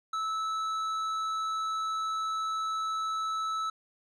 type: tone with tanh clipping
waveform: triangle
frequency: 1307 Hz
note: E6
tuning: 15 cents flat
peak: -31 dBFS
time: 0.13-3.7 s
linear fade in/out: 5 ms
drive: 13 dB
effects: none